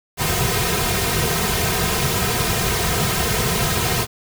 pink noise with comb filter, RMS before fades -20 dBFS, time 0.17-4.07 s, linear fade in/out 50 ms, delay 3.5 ms, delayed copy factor -1, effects none

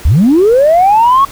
sine linear sweep, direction up, 51.91 to 1124 Hz, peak -3 dBFS, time 0.05-1.25 s, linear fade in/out 5 ms, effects tanh soft clip ceiling -1 dBFS + pink hiss -32 dBFS RMS until 1.31 s

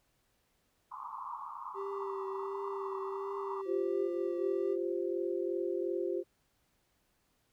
pink band-pass noise, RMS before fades -43 dBFS, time 0.91-3.62 s, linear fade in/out 10 ms, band 890 to 1200 Hz, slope 96 dB/octave
triangle tone with vibrato, 392 Hz, G4, in tune, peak -35 dBFS, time 1.74-4.77 s, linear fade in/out 50 ms, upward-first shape triangle, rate 1.4 Hz, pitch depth 24 cents each way
sine chord, F suspended second, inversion none, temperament equal, 349.2 / 392 / 523.3 Hz, F4 / G4 / C5, 0 / 0 / 0 cents, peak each -34 / -36 / -39 dBFS, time 3.65-6.24 s, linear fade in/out 50 ms
effects pink hiss -75 dBFS RMS until 7.52 s

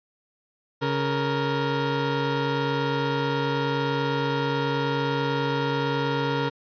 20% pulse tone pair together, 139.3 / 467.1 Hz, C#3 / A#4, +9 / +3 cents, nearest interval octave + major sixth, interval 2094 cents, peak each -21 dBFS, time 0.81-6.5 s, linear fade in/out 20 ms, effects resampled to 11025 Hz

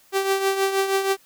sawtooth tone with tremolo, 388.9 Hz, G4, 14 cents flat, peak -13 dBFS, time 0.12-1.17 s, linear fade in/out 50 ms, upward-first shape triangle, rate 6.3 Hz, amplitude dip 65%, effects white hiss -56 dBFS RMS until 1.25 s

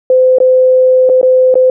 sine tone with dropouts, 513 Hz, C5, 34 cents flat, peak -4 dBFS, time 0.1-1.7 s, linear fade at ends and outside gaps 2 ms, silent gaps 0.385-0.402 / 1.092-1.097 / 1.214-1.229 / 1.542-1.554 s, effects none

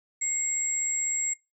sine tone pair together, 2136 / 7612 Hz, C7 / A#8, +35 / +35 cents, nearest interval octave + minor seventh, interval 2200 cents, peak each -34 / -26 dBFS, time 0.21-1.34 s, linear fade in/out 10 ms, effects noise-tail reverb RT60 0.2 s tail -18 dB re dry

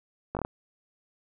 slowing click train, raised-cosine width 1 ms, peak -17 dBFS, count 5, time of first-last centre 0.35-0.449 s, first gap 18 ms, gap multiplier 1.22, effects none

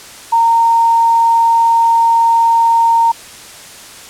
sine tone, 921 Hz, A#5, 21 cents flat, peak -7 dBFS, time 0.32-3.12 s, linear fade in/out 10 ms, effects white hiss -34 dBFS RMS until 4.09 s + low-pass 10000 Hz 12 dB/octave

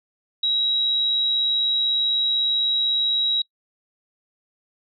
sine tone, 3854 Hz, B7, 43 cents flat, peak -18 dBFS, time 0.43-3.42 s, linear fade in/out 5 ms, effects noise-tail reverb RT60 0.1 s tail -24 dB re dry

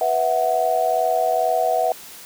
sine chord, B suspended fourth, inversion none, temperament just, 493.9 / 658.5 / 740.8 Hz, B4 / E5 / F#5, 0 / -2 / +2 cents, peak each -25 / -20 / -20 dBFS, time 0.01-1.92 s, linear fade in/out 2 ms, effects white hiss -40 dBFS RMS until 2.25 s + high-pass 100 Hz 12 dB/octave

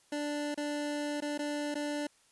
25% pulse tone with dropouts, 293.7 Hz, D4, in tune, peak -29 dBFS, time 0.12-2.07 s, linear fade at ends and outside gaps 5 ms, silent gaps 0.545-0.575 / 1.205-1.221 / 1.378-1.39 / 1.744-1.753 s, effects white hiss -66 dBFS RMS until 2.31 s + resampled to 24000 Hz

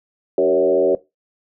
sine tone with frequency modulation, 466.2 Hz, A#4, in tune, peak -12 dBFS, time 0.38-0.95 s, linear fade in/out 2 ms, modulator 85.1 Hz, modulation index 1.6, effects noise-tail reverb RT60 0.2 s tail -18 dB re dry

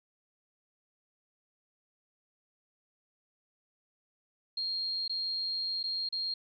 sine tone with dropouts, 4229 Hz, C8, 18 cents sharp, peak -31 dBFS, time 4.57-6.34 s, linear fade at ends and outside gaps 5 ms, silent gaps 5.079-5.095 / 5.83-5.838 / 6.089-6.125 s, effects none

